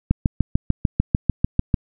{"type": "click train", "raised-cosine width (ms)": 5, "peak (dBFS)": -3, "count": 12, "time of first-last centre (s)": [0.11, 1.742], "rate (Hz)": 6.74, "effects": []}